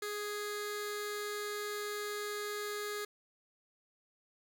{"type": "tone with notch filter", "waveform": "15% pulse", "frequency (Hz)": 415.3, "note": "G#4", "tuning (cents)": 0, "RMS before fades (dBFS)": -39, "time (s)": [0.02, 3.05], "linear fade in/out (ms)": 5, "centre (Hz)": 860, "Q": 1.3, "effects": []}